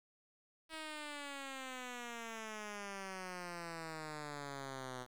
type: exponential sweep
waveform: 5% pulse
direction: down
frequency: 321.7 to 124.2 Hz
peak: -33 dBFS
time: 0.69-5.07 s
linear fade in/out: 50 ms
effects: low-pass 10000 Hz 12 dB/octave + 10-bit